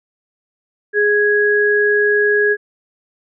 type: tone pair together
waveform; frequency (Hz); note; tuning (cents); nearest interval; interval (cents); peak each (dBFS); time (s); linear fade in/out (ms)
sine; 415.6 / 1661.2; G#4 / G#6; +1 / 0; 2 octaves; 2399; -14; 0.93-2.57; 50
effects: none